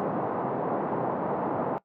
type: band-pass noise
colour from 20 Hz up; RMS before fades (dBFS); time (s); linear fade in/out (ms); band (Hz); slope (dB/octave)
white; -29; 0-1.78; 0; 140 to 910; 24
effects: noise-tail reverb RT60 0.1 s tail -19 dB re dry